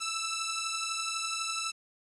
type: beating tone pair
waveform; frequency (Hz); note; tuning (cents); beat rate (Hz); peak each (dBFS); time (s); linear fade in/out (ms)
10% pulse; 1318.5 / 1330.5; E6 / E6; 0 / +16; 12; -25 / -29; 0-1.72; 20
effects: resampled to 24000 Hz + 10-bit